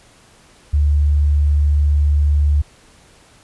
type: tone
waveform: sine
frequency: 73.2 Hz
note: D2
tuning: 5 cents flat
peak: -11 dBFS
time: 0.73-2.62 s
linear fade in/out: 10 ms
effects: pink hiss -49 dBFS RMS until 3.43 s + resampled to 24000 Hz